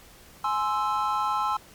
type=chord; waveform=triangle; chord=Ab augmented; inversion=none; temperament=equal with one note detuned; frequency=840.7 / 1046.5 / 1318.5 Hz; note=Ab5 / C6 / E6; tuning=+21 / 0 / 0 cents; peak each=-26 dBFS; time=0.44-1.57 s; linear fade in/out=5 ms; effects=pink hiss -51 dBFS RMS until 1.74 s + MP3 96 kbps